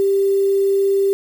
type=tone with quantisation; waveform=sine; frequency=393.6 Hz; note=G4; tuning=7 cents sharp; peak=-13 dBFS; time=0-1.13 s; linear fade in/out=0 ms; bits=6; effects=none